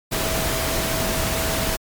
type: tone in noise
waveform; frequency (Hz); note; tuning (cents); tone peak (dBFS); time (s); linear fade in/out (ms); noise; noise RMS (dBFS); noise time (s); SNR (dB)
sine; 650; E5; -24; -29; 0.11-1.77; 20; pink; -23; 0.11-1.77; -9
effects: MP3 96 kbps